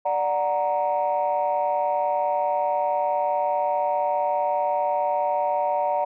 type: chord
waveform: sine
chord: D augmented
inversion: none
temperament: equal with one note detuned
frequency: 587.3 / 737.4 / 932.3 Hz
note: D5 / F#5 / A#5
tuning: 0 / -6 / 0 cents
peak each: -24 dBFS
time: 0.05-6.05 s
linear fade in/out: 10 ms
effects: tanh soft clip ceiling -14 dBFS